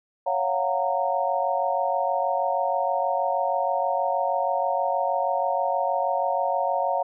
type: chord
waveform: sine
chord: Gb major seventh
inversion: second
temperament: just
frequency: 555 / 693.7 / 740 / 925 Hz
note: Db5 / F5 / Gb5 / Bb5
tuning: +2 / -12 / 0 / -14 cents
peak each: -27 dBFS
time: 0.26-7.03 s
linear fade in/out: 10 ms
effects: none